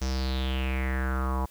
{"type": "tone with low-pass filter sweep", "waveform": "square", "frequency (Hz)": 65.41, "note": "C2", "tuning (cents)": 0, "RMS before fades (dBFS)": -28, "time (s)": [0.01, 1.46], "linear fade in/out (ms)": 10, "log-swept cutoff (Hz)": [6000, 940], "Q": 5.7, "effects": ["white hiss -56 dBFS RMS until 1.5 s"]}